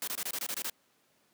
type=noise bursts; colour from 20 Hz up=white; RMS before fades=-35 dBFS; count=9; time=0.02-0.699 s; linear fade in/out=2 ms; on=55 ms; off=23 ms; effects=pink hiss -69 dBFS RMS until 1.33 s + high-pass 200 Hz 12 dB/octave